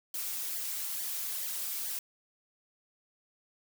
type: noise with flanger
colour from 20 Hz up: blue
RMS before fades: -36 dBFS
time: 0.14-1.99 s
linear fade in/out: 2 ms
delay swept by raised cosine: 0.76 to 6.26 ms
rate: 2.3 Hz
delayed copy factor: -0.95
effects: none